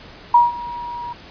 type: tone with ADSR envelope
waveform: sine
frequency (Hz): 956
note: A#5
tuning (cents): +43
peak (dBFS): -6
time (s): 0.34-1.13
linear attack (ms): 5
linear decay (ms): 170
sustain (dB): -20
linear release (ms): 6
effects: pink hiss -41 dBFS RMS until 1.3 s + resampled to 11025 Hz